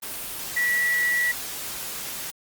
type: tone in noise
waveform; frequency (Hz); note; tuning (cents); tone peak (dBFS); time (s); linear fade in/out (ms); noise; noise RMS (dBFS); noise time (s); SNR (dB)
sine; 1945; B6; -27; -20; 0.56-1.32; 10; white; -33; 0.02-2.31; +10
effects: Opus 32 kbps